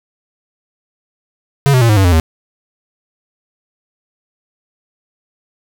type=tone with pitch steps; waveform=square; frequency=140 / 127.64 / 116.37 / 106.1 / 96.73 / 88.19 / 80.41 Hz; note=C#3 / C3 / A#2 / G#2 / G2 / F2 / E2; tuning=+18 / -43 / -3 / +38 / -23 / +17 / -42 cents; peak=-8 dBFS; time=1.66-2.199 s; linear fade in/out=0 ms; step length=77 ms; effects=none